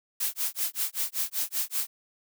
blue noise with tremolo, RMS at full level -27 dBFS, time 0.2-1.87 s, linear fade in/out 5 ms, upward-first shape sine, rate 5.2 Hz, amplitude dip 100%, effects none

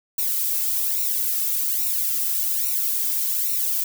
violet noise with flanger, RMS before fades -23 dBFS, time 0.18-3.84 s, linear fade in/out 5 ms, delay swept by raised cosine 0.61 to 2.11 ms, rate 1.2 Hz, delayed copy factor -0.85, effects none

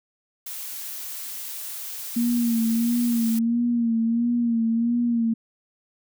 blue noise, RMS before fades -34 dBFS, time 0.46-3.39 s, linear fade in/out 5 ms
sine tone with vibrato, 233.1 Hz, A#3, in tune, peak -19 dBFS, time 2.16-5.34 s, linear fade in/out 10 ms, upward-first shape sine, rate 1.5 Hz, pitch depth 50 cents each way
effects none

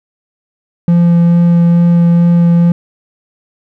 triangle tone with vibrato, 171.4 Hz, F3, 32 cents flat, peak -3 dBFS, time 0.88-2.72 s, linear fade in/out 2 ms, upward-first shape sine, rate 2.3 Hz, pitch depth 8 cents each way, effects none

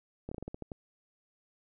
slowing click train, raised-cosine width 2 ms, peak -26 dBFS, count 9, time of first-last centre 0.29-0.718 s, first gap 25 ms, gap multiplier 1.21, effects none

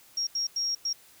sine tone bursts at uneven times, 5588 Hz, F8, in tune, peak -26 dBFS, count 4, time 0.17-0.27 / 0.35-0.47 / 0.56-0.75 / 0.85-0.93 s, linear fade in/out 5 ms, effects white hiss -56 dBFS RMS until 1.2 s

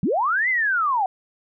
sine linear two-way sweep, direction up then down, 138.59 to 2093 to 724 Hz, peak -18 dBFS, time 0.03-1.06 s, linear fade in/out 2 ms, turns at 0.49 s, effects none

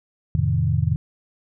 sine chord, F dominant seventh, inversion none, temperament equal, 87.31 / 110 / 130.81 / 155.56 Hz, F2 / A2 / C3 / Eb3, 0 / 0 / 0 / 0 cents, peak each -23 dBFS, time 0.35-0.96 s, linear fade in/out 0 ms, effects none

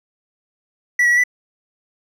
triangle tone with pitch steps, 1954 / 1921 / 1936 / 1981 Hz, B6 / B6 / B6 / B6, -19 / -48 / -35 / +5 cents, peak -10 dBFS, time 0.99-1.238 s, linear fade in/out 5 ms, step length 62 ms, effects none

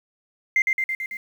sine tone with echo, 2090 Hz, C7, 2 cents flat, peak -14 dBFS, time 0.56-0.62 s, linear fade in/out 2 ms, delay 110 ms, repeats 5, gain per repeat -3 dB, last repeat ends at 1.17 s, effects tanh soft clip ceiling -12 dBFS + 8-bit

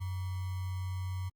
sine tone with sample-and-hold, 92.5 Hz, F#2, in tune, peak -33 dBFS, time 0-1.3 s, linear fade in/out 20 ms, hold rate 1050 Hz, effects Opus 32 kbps

